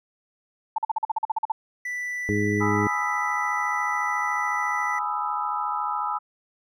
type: tone bursts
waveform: sine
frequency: 881 Hz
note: A5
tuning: 2 cents sharp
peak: -20 dBFS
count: 12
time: 0.76-1.52 s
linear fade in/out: 5 ms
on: 23 ms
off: 44 ms
type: tone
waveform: triangle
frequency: 1975.5 Hz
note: B6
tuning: in tune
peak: -26 dBFS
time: 1.85-4.99 s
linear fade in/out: 5 ms
type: harmonic tone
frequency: 103.83 Hz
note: G#2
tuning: in tune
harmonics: 1 / 2 / 3 / 4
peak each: -27 / -27 / -27 / -27 dBFS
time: 2.29-2.87 s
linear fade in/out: 0 ms
type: chord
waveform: sine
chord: E major seventh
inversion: first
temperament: equal with one note detuned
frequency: 837.8 / 987.8 / 1244.5 / 1318.5 Hz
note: G#5 / B5 / D#6 / E6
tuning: +15 / 0 / 0 / 0 cents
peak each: -30 dBFS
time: 2.6-6.19 s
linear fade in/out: 20 ms
effects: none